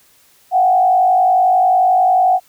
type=tone with frequency modulation; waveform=sine; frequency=740 Hz; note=F#5; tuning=in tune; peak=-9 dBFS; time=0.51-2.4 s; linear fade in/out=50 ms; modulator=51.2 Hz; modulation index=0.67; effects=white hiss -52 dBFS RMS until 2.48 s